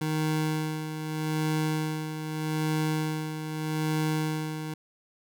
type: tone with tremolo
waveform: 25% pulse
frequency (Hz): 155.56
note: D#3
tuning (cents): 0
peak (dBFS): -21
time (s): 0.01-4.74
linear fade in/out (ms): 5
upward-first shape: sine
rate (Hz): 0.81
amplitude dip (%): 60
effects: none

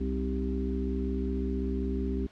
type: harmonic tone with a mistuned harmonic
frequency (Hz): 65.41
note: C2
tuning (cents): 0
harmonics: 1 / 3 / 4 / 5 / 6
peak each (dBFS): -31 / -35 / -34 / -42 / -36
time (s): 0-2.27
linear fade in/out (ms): 10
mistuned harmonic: 5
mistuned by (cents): -57
effects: pink hiss -57 dBFS RMS until 2.31 s + low-pass 4000 Hz 12 dB/octave

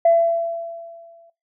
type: tone with exponential decay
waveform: sine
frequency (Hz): 672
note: E5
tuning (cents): +33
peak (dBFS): -9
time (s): 0.05-1.3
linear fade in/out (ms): 5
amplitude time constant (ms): 270
effects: noise-tail reverb RT60 0.2 s tail -17 dB re dry + tanh soft clip ceiling -6 dBFS

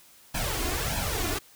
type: noise with flanger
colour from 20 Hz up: pink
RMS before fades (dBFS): -29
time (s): 0.34-1.39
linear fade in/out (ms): 10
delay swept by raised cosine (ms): 1.2 to 2.9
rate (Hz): 1.6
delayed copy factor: +0.75
effects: white hiss -55 dBFS RMS until 1.55 s

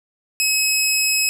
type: tone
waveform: 15% pulse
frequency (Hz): 2562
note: E7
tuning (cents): -50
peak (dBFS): -9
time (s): 0.4-1.29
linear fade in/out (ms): 0
effects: none

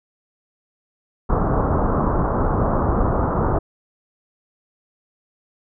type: low-pass noise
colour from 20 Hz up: pink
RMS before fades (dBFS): -19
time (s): 1.29-3.59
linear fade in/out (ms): 10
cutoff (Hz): 1300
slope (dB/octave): 48
effects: none

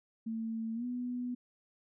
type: tone with pitch glide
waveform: sine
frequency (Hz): 224.7 to 246.5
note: A3 to B3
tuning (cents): +37 to -3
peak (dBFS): -34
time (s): 0.26-1.35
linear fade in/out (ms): 10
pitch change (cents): +160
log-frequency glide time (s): 0.74-0.85
effects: none

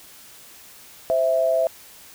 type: tone pair together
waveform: sine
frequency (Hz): 523.3 / 657.4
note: C5 / E5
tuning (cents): 0 / -5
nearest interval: major third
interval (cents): 395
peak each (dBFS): -23 / -18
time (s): 1.1-1.67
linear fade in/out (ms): 0
effects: white hiss -46 dBFS RMS until 2.14 s

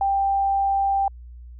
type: tone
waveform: sine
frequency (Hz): 788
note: G5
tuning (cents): +9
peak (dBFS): -18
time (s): 0.01-1.08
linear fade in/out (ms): 2
effects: added 60 Hz sine -38 dBFS peak until 1.59 s

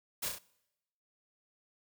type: noise with echo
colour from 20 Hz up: white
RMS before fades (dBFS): -36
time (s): 0.22-0.29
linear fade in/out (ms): 10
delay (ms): 33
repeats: 3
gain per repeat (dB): -4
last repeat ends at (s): 0.389
effects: noise-tail reverb RT60 0.9 s tail -23 dB re dry

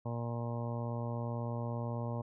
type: harmonic tone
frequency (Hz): 118.1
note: A#2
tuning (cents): +23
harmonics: 1 / 2 / 3 / 4 / 5 / 6 / 7 / 8 / 9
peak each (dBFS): -36 / -42 / -50 / -46 / -44 / -53 / -49 / -49 / -51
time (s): 0.05-2.22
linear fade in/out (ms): 10
effects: none

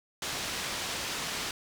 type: low-pass noise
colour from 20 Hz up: white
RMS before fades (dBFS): -35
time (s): 0.22-1.51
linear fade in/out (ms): 2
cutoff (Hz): 5500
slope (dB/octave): 12
effects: none

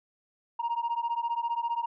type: beating tone pair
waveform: sine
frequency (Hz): 930 / 945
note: A#5 / A#5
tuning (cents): -4 / +23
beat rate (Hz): 15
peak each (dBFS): -29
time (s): 0.59-1.86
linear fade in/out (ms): 10
effects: tanh soft clip ceiling -24 dBFS

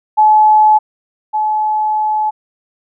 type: tone pair in turn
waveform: sine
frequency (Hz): 857 / 857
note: A5 / A5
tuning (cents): -46 / -46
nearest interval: unison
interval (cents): 0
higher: neither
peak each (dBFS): -5 / -12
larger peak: first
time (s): 0.17-0.79 / 1.33-2.31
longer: second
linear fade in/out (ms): 20
effects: none

